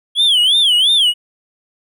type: tone with vibrato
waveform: triangle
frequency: 3238 Hz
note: G#7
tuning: 45 cents flat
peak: -8 dBFS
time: 0.15-1.14 s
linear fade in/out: 50 ms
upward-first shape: sine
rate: 2.9 Hz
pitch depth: 200 cents each way
effects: none